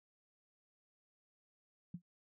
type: tone with exponential decay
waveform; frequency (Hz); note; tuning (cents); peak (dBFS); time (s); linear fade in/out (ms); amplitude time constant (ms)
sine; 174.61; F3; 0; -38; 1.94-2.02; 5; 16
effects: none